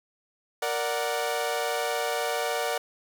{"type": "chord", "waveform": "sawtooth", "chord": "Bb augmented", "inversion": "none", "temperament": "equal", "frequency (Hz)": [466.2, 587.3, 740], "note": ["Bb4", "D5", "F#5"], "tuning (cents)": [0, 0, 0], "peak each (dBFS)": -27, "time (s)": [0.62, 2.78], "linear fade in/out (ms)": 5, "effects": []}